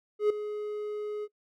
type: tone with ADSR envelope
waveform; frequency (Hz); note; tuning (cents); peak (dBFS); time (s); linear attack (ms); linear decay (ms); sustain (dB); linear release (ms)
triangle; 420; G#4; +19; -17; 0.19-1.28; 110; 5; -13; 44
effects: noise-tail reverb RT60 0.1 s tail -22 dB re dry